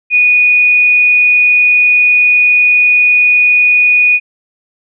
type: tone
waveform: sine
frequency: 2467 Hz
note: D#7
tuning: 15 cents flat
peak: -5 dBFS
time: 0.1-4.2 s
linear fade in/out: 50 ms
effects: none